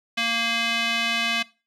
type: tone with band-pass filter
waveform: square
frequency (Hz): 231.4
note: A#3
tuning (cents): -13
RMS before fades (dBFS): -24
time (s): 0.17-1.43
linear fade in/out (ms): 10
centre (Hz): 2800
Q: 2
effects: noise-tail reverb RT60 0.3 s tail -20 dB re dry